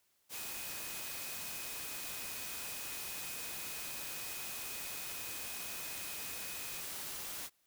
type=tone in noise; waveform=sine; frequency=2510 Hz; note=D#7; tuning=15 cents sharp; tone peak=-51 dBFS; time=0.32-6.84 s; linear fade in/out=50 ms; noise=white; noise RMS=-43 dBFS; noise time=0.29-7.5 s; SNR=-11 dB; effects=white hiss -75 dBFS RMS until 7.66 s